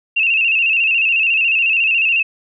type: tone with vibrato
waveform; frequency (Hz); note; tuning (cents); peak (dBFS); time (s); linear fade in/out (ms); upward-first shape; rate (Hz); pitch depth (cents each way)
sine; 2677; E7; +26; -12; 0.16-2.23; 10; square; 14; 54
effects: none